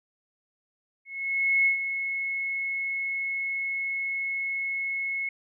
sine tone with ADSR envelope, 2183 Hz, C#7, 27 cents flat, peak -18 dBFS, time 1.05-5.29 s, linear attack 610 ms, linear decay 110 ms, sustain -9 dB, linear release 4 ms, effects none

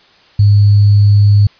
sine tone with sample-and-hold, 102.4 Hz, G#2, 24 cents flat, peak -4 dBFS, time 0.39-1.47 s, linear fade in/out 5 ms, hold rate 4410 Hz, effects white hiss -46 dBFS RMS until 1.59 s + resampled to 11025 Hz

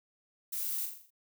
violet noise with echo, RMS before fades -36 dBFS, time 0.52-0.86 s, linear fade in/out 10 ms, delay 41 ms, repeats 6, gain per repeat -5 dB, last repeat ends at 1.106 s, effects none

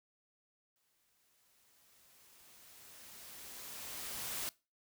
white noise with exponential growth, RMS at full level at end -39 dBFS, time 0.76-4.49 s, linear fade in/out 0 ms, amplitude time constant 810 ms, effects noise-tail reverb RT60 0.3 s tail -22 dB re dry

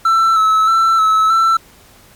triangle tone with vibrato, 1317 Hz, E6, 2 cents flat, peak -7 dBFS, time 0.05-1.57 s, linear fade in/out 5 ms, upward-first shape square, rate 1.6 Hz, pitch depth 25 cents each way, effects pink hiss -45 dBFS RMS until 2.15 s + MP3 96 kbps

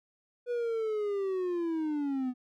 triangle linear sweep, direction down, 490.5 to 246.9 Hz, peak -27 dBFS, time 0.46-2.34 s, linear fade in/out 50 ms, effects none

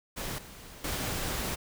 pink noise with level steps, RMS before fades -36 / -48 / -33 dBFS, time 0.16-1.56 s, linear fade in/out 20 ms, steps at 0.38 / 0.84 s, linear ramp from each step 5 ms, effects none

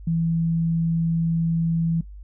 sine tone, 165.4 Hz, E3, 6 cents sharp, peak -19 dBFS, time 0.07-2.01 s, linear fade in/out 5 ms, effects noise-tail reverb RT60 0.1 s tail -20 dB re dry + added 50 Hz sine -37 dBFS peak until 2.23 s

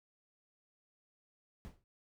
brown noise with exponential decay, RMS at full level -43 dBFS, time 1.65-1.84 s, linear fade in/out 0 ms, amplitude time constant 40 ms, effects none

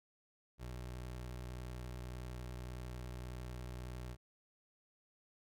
25% pulse tone with vibrato, 61.74 Hz, B1, in tune, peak -40 dBFS, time 0.58-4.17 s, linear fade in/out 50 ms, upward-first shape sine, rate 11 Hz, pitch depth 19 cents each way, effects none

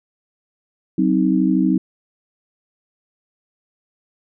sine chord, C diminished, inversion second, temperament just, 188.37 / 261.6 / 314 Hz, Gb3 / C4 / Eb4, +31 / 0 / +16 cents, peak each -18 dBFS, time 0.98-1.78 s, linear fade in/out 5 ms, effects none

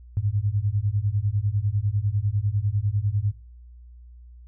sine beating tone pair, 98 / 108 Hz, G2 / A2, 0 / -32 cents, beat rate 10 Hz, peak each -24 dBFS, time 0.17-3.32 s, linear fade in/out 0 ms, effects noise-tail reverb RT60 0.3 s tail -20 dB re dry + added 60 Hz sine -43 dBFS peak until 4.47 s

